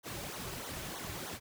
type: noise with flanger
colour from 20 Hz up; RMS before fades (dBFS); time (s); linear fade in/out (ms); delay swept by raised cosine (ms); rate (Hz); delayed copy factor
pink; -42; 0.03-1.4; 50; 0.39 to 4.29; 3.2; -1
effects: none